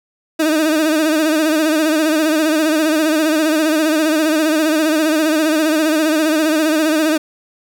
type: tone with vibrato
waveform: 30% pulse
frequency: 311.7 Hz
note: D#4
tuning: 3 cents sharp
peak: -10 dBFS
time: 0.39-7.18 s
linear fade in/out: 10 ms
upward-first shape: sine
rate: 15 Hz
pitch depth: 68 cents each way
effects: none